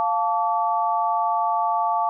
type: chord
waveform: sine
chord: D minor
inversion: first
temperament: equal with one note detuned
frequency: 698.5 / 880 / 1147.2 Hz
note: F5 / A5 / D6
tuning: 0 / 0 / -41 cents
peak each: -24 / -22 / -25 dBFS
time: 0-2.09 s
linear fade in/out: 0 ms
effects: none